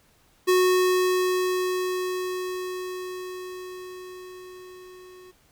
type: tone with level ramp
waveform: square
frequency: 366.9 Hz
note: F#4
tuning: 15 cents flat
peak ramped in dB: -17 to -46 dBFS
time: 0.47-5.32 s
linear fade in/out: 20 ms
effects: pink hiss -61 dBFS RMS until 5.51 s